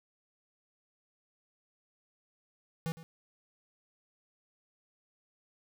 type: tone with echo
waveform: square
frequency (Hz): 163.6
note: E3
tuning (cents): -13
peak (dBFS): -33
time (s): 2.86-2.92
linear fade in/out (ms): 0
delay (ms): 110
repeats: 1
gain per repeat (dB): -15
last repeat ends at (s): 3.03
effects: none